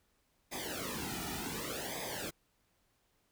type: noise with flanger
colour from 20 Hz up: pink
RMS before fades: -40 dBFS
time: 0.51-2.31 s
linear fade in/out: 20 ms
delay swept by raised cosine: 0.7 to 1.9 ms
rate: 0.67 Hz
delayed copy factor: -0.95
effects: pink hiss -75 dBFS RMS until 3.31 s